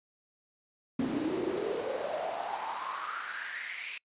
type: noise with high-pass filter sweep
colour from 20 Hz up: brown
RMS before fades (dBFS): -35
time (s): 0.99-3.98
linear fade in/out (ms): 5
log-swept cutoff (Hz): 250 to 2500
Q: 6.1
effects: noise-tail reverb RT60 0.1 s tail -26 dB re dry + resampled to 8000 Hz